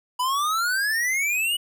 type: exponential sweep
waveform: square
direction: up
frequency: 981 to 2960 Hz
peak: -22 dBFS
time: 0.19-1.57 s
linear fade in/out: 10 ms
effects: none